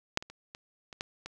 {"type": "clicks", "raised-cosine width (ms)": 0.2, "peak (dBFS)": [-8, -25, -30, -26, -27, -17, -23], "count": 7, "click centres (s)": [0.174, 0.225, 0.3, 0.549, 0.928, 1.009, 1.26], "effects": []}